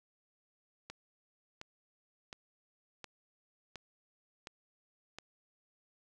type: click train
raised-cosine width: 0.2 ms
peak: -27 dBFS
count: 7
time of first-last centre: 0.9-5.186 s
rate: 1.4 Hz
effects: none